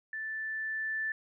sine tone with level ramp, 1760 Hz, A6, in tune, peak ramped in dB -35 to -30 dBFS, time 0.13-1.12 s, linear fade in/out 2 ms, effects none

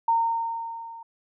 sine tone with level ramp, 918 Hz, A#5, 27 cents flat, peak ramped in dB -17 to -39 dBFS, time 0.08-1.03 s, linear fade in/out 5 ms, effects none

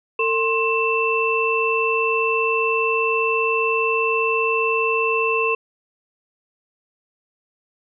sine tone cluster, 451 / 1057 / 2665 Hz, A4 / C6 / E7, +43 / +17 / +18 cents, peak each -21 / -23 / -21 dBFS, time 0.19-5.55 s, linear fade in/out 5 ms, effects none

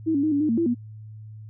sine tone with pitch steps, 321.4 / 280.7 / 310.7 / 284.7 / 305.3 / 228.4 / 335.6 / 240.5 Hz, E4 / C#4 / D#4 / C#4 / D#4 / A#3 / E4 / B3, -44 / +22 / -2 / +46 / -33 / -35 / +31 / -46 cents, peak -19 dBFS, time 0.06-0.748 s, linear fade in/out 20 ms, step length 86 ms, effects added 108 Hz sine -38 dBFS peak until 1.49 s

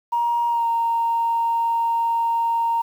sine tone with pitch glide, 944 to 925.6 Hz, A#5 to A#5, +22 to -13 cents, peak -17 dBFS, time 0.12-2.82 s, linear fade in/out 10 ms, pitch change -35 cents, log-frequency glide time 0.48-0.67 s, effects tanh soft clip ceiling -13 dBFS + 8-bit

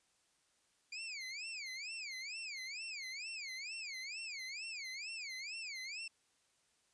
25% pulse tone with vibrato, 2349 Hz, D7, in tune, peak -39 dBFS, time 0.92-6.08 s, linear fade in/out 5 ms, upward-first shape sine, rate 2.2 Hz, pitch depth 250 cents each way, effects white hiss -75 dBFS RMS until 6.93 s + resampled to 22050 Hz

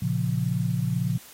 sine chord, Bb minor, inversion none, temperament equal, 116.54 / 138.59 / 174.61 Hz, Bb2 / Db3 / F3, 0 / 0 / 0 cents, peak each -27 dBFS, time 0.02-1.18 s, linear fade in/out 5 ms, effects white hiss -48 dBFS RMS until 1.33 s + AAC 48 kbps

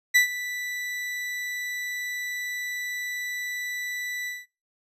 40% pulse tone with ADSR envelope, 1975.5 Hz, B6, in tune, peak -13 dBFS, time 0.14-4.46 s, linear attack 19 ms, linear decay 110 ms, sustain -16 dB, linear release 190 ms, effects noise-tail reverb RT60 0.3 s tail -24 dB re dry + resampled to 32000 Hz

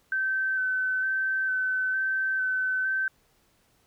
sine tone with vibrato, 1533 Hz, G6, 39 cents flat, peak -24 dBFS, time 0.12-3.08 s, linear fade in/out 2 ms, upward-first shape square, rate 1.1 Hz, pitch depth 15 cents each way, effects pink hiss -66 dBFS RMS until 3.86 s

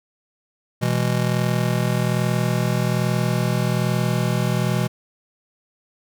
square chord, E major, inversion second, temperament just, 123.61 / 164.81 / 206 Hz, B2 / E3 / G#3, +2 / 0 / -14 cents, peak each -22 / -24 / -27 dBFS, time 0.81-4.88 s, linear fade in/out 20 ms, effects none

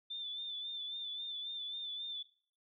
sine tone with vibrato, 3538 Hz, A7, 9 cents sharp, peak -39 dBFS, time 0.1-2.23 s, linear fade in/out 10 ms, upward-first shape sine, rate 3.7 Hz, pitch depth 45 cents each way, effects noise-tail reverb RT60 0.5 s tail -18 dB re dry

